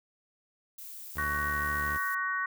violet noise, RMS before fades -44 dBFS, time 0.78-2.15 s, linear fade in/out 5 ms
sawtooth tone, 73.42 Hz, D2, in tune, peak -33 dBFS, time 1.15-1.98 s, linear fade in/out 20 ms
harmonic tone, 374.7 Hz, F#4, 22 cents sharp, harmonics 3 / 4 / 5, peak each -33 / -33 / -33 dBFS, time 1.18-2.46 s, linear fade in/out 5 ms
effects none

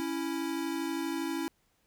square tone pair together, 277.7 / 330.2 Hz, C#4 / E4, +3 / +3 cents, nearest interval minor third, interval 300 cents, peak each -36 / -34 dBFS, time 0-1.48 s, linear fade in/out 0 ms, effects pink hiss -72 dBFS RMS until 1.86 s

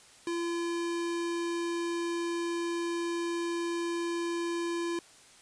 square tone, 340.9 Hz, F4, 42 cents flat, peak -31 dBFS, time 0.27-4.99 s, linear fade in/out 2 ms, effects white hiss -56 dBFS RMS until 5.41 s + resampled to 22050 Hz

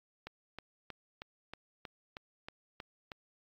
click train, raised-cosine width 0.3 ms, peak -27 dBFS, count 10, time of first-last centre 0.27-3.118 s, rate 3.16 Hz, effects AAC 64 kbps

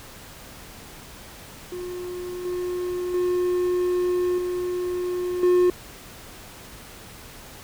triangle tone with level steps, 358.9 Hz, F4, 47 cents sharp, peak -28 / -23 / -18 / -22 / -13 dBFS, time 1.72-5.7 s, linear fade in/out 2 ms, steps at 2.45 / 3.14 / 4.38 / 5.43 s, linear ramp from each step 2 ms, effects pink hiss -43 dBFS RMS until 7.63 s

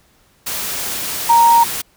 sine tone in noise, 932.3 Hz, A#5, in tune, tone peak -7 dBFS, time 1.29-1.64 s, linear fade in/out 10 ms, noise white, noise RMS -23 dBFS, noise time 0.46-1.82 s, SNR +13 dB, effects pink hiss -55 dBFS RMS until 1.96 s

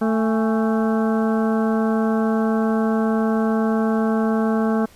harmonic tone with a mistuned harmonic, 221.6 Hz, A3, 13 cents sharp, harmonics 1 / 2 / 3 / 4 / 5 / 6 / 7, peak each -18 / -24 / -28 / -30 / -32 / -34 / -35 dBFS, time 0.01-4.86 s, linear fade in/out 10 ms, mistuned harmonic 4, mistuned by -110 cents, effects pink hiss -50 dBFS RMS until 4.95 s + resampled to 32000 Hz

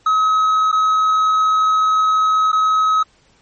triangle tone with dropouts, 1277 Hz, D#6, 45 cents sharp, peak -10 dBFS, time 0.06-3.03 s, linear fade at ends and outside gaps 5 ms, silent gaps 0.716-0.726 / 2.518-2.528 s, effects pink hiss -55 dBFS RMS until 3.41 s + MP3 32 kbps

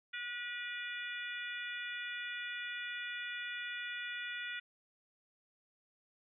harmonic tone with a mistuned harmonic, 484.3 Hz, B4, 34 cents flat, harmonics 3 / 4 / 5 / 6 / 7, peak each -43 / -44 / -46 / -49 / -48 dBFS, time 0.13-4.6 s, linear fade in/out 10 ms, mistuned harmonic 7, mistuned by +34 cents, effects none

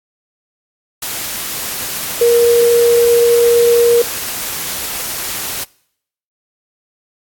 sine tone in noise, 472.3 Hz, A#4, 23 cents sharp, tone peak -7 dBFS, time 2.21-4.02 s, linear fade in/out 5 ms, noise white, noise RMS -22 dBFS, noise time 1.02-5.64 s, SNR +12 dB, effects noise-tail reverb RT60 0.7 s tail -24 dB re dry + AAC 64 kbps

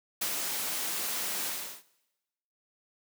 white noise with ADSR envelope, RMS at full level -30 dBFS, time 0.21-1.83 s, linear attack 9 ms, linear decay 79 ms, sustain -3 dB, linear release 380 ms, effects noise-tail reverb RT60 1.0 s tail -20 dB re dry + high-pass 200 Hz 12 dB/octave

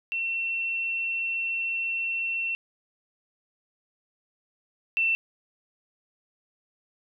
sine tone pair in turn, 2707 / 2685 Hz, E7 / E7, +45 / +31 cents, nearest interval unison, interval 14 cents, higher first, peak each -26 / -21 dBFS, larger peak second, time 0.12-2.55 / 4.97-5.15 s, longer first, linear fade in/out 0 ms, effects none

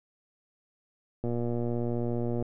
click train, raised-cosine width 2 ms, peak -19 dBFS, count 142, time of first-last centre 1.24-2.425 s, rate 119 Hz, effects none

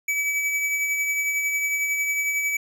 square tone with tremolo, 2290 Hz, D7, 44 cents flat, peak -21 dBFS, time 0.08-2.57 s, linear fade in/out 5 ms, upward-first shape triangle, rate 11 Hz, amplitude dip 40%, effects none

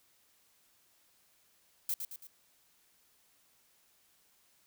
violet noise with echo, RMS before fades -33 dBFS, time 1.89-1.94 s, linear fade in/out 2 ms, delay 110 ms, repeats 3, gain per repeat -6 dB, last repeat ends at 2.27 s, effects white hiss -69 dBFS RMS until 4.66 s

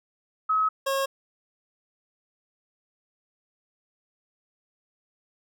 sine / 25% pulse tone pair in turn, 1280 / 543.8 Hz, D#6 / C#5, +49 / -33 cents, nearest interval octave + minor third, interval 1482 cents, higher first, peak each -20 dBFS, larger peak neither, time 0.49-0.69 / 0.86-1.06 s, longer neither, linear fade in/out 10 ms, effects none

